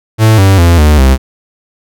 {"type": "tone with pitch steps", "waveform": "45% pulse", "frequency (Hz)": [110, 96.87, 85.31, 75.13, 66.17], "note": ["A2", "G2", "F2", "D2", "C2"], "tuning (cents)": [0, -20, -40, 40, 20], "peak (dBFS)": -3, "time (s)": [0.18, 1.18], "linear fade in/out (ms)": 50, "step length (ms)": 200, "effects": []}